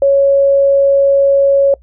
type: tone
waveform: sine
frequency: 554.4 Hz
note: C#5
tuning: in tune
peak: -6 dBFS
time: 0.02-1.74 s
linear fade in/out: 2 ms
effects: noise-tail reverb RT60 0.1 s tail -23 dB re dry + added 60 Hz sine -41 dBFS peak until 1.82 s